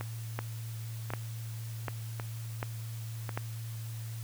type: two click trains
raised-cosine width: 0.5 ms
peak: -18 / -22 dBFS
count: 5 / 4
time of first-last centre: 0.39-3.375 / 0.01-3.292 s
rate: 1.34 / 0.914 Hz
effects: added 113 Hz sine -37 dBFS peak until 4.23 s + white hiss -51 dBFS RMS until 4.23 s